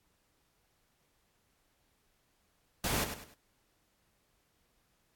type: noise with echo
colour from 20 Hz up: pink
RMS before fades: -32 dBFS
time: 2.84-3.04 s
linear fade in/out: 2 ms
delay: 100 ms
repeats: 3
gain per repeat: -9 dB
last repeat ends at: 3.34 s
effects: pink hiss -74 dBFS RMS until 5.15 s + AAC 64 kbps